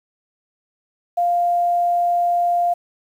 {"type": "tone", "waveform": "sine", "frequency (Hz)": 698.5, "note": "F5", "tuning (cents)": 0, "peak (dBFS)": -15, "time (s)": [1.17, 2.74], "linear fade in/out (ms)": 10, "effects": ["8-bit"]}